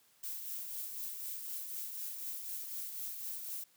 violet noise with tremolo, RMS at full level -40 dBFS, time 0.23-3.64 s, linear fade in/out 5 ms, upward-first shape triangle, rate 4 Hz, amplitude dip 45%, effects white hiss -68 dBFS RMS until 3.76 s + high-pass 80 Hz 12 dB/octave

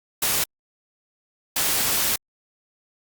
white noise bursts at uneven times, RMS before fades -22 dBFS, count 2, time 0.22-0.44 / 1.56-2.16 s, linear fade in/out 5 ms, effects Opus 48 kbps

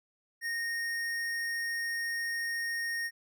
sine tone with hard clipping, 1853 Hz, A#6, 11 cents flat, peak -33 dBFS, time 0.41-3.11 s, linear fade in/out 50 ms, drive 15 dB, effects none

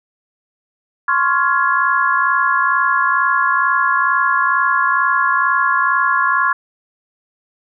sine chord, Db major seventh, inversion third, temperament equal with one note detuned, 1046.5 / 1108.7 / 1396.9 / 1677.6 Hz, C6 / Db6 / F6 / Ab6, 0 / 0 / 0 / +17 cents, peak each -18 dBFS, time 1.08-6.53 s, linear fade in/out 5 ms, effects none

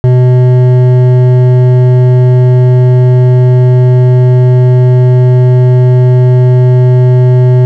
sine tone with hard clipping, 125.7 Hz, B2, 31 cents sharp, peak -4 dBFS, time 0.04-7.65 s, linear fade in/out 0 ms, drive 10 dB, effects none

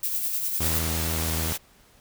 violet noise with tremolo, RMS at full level -26 dBFS, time 0.03-0.79 s, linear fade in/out 2 ms, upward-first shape sine, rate 9.9 Hz, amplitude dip 40%
white noise, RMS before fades -30 dBFS, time 0.6-1.58 s, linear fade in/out 20 ms
sawtooth tone with pitch glide, 81.2 to 80.59 Hz, E2 to E2, -26 to -39 cents, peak -23 dBFS, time 0.6-1.53 s, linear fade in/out 5 ms, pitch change -13 cents, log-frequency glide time 0.94-1.04 s
effects pink hiss -57 dBFS RMS until 2 s

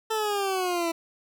20% pulse exponential sweep, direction down, 445.5 to 329.6 Hz, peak -20 dBFS, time 0.1-0.92 s, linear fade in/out 10 ms, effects none

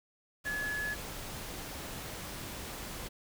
sine tone in noise, 1700 Hz, G#6, 40 cents sharp, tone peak -33 dBFS, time 0.45-0.95 s, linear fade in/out 20 ms, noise pink, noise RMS -42 dBFS, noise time 0.44-3.09 s, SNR +6 dB, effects none

